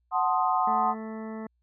sine chord, F# diminished seventh, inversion none, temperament equal, 740 / 880 / 1046.5 / 1244.5 Hz, F#5 / A5 / C6 / Eb6, 0 / 0 / 0 / 0 cents, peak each -26 / -29 / -27 / -29 dBFS, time 0.11-0.95 s, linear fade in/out 50 ms
harmonic tone, 220 Hz, A3, in tune, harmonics 1 / 2 / 3 / 4 / 5 / 6 / 8 / 9, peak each -35 / -41 / -45 / -47 / -49 / -51 / -53 / -54 dBFS, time 0.67-1.47 s, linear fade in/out 5 ms
effects added 60 Hz sine -69 dBFS peak until 1.62 s

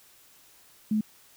sine tone, 214.5 Hz, A3, 44 cents flat, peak -22 dBFS, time 0.91-1.01 s, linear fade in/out 5 ms, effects white hiss -57 dBFS RMS until 1.36 s

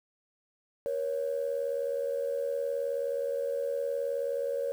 sine tone pair together, 475.2 / 554.4 Hz, A#4 / C#5, +33 / 0 cents, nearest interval minor third, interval 267 cents, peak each -32 / -30 dBFS, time 0.86-4.72 s, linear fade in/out 0 ms, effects tanh soft clip ceiling -22 dBFS + 9-bit

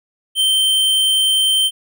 square tone, 3115 Hz, G7, 12 cents flat, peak -13 dBFS, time 0.35-1.71 s, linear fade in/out 50 ms, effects none

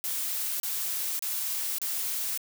blue noise bursts, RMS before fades -31 dBFS, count 4, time 0.04-2.376 s, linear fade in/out 0 ms, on 560 ms, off 32 ms, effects none

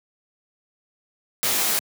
white noise with comb filter, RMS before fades -22 dBFS, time 1.43-1.79 s, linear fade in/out 0 ms, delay 19 ms, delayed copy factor +0.7, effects high-pass 150 Hz 12 dB/octave

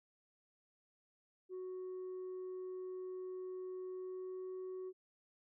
sine tone with pitch glide, 370 to 372.1 Hz, F#4 to F#4, 0 to +10 cents, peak -40 dBFS, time 1.49-4.93 s, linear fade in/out 50 ms, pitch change +10 cents, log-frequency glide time 3.88-4.52 s, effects tanh soft clip ceiling -41 dBFS

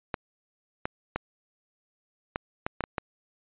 clicks, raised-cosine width 0.5 ms, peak -13 dBFS, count 8, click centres 0.142 / 0.855 / 1.16 / 2.359 / 2.665 / 2.807 / 2.839 / 2.982 s, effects resampled to 8000 Hz

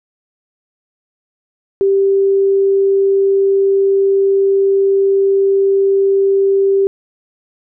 sine tone, 392 Hz, G4, in tune, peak -9 dBFS, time 1.81-6.87 s, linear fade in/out 0 ms, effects none

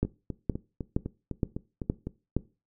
two click trains, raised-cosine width 3 ms, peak -12 / -20 dBFS, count 6 / 9, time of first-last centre 0.03-2.366 / 0.05-2.07 s, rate 2.14 / 3.96 Hz, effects noise-tail reverb RT60 0.3 s tail -19 dB re dry

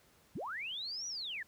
sine linear two-way sweep, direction up then down, 92.5 to 5920 to 1645 Hz, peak -38 dBFS, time 0.35-1.43 s, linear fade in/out 5 ms, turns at 1.07 s, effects pink hiss -66 dBFS RMS until 1.47 s + high-pass 60 Hz 12 dB/octave

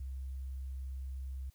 sine tone with sample-and-hold, 65.9 Hz, C2, 13 cents sharp, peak -38 dBFS, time 0-1.5 s, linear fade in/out 5 ms, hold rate 11025 Hz, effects white hiss -71 dBFS RMS until 1.54 s

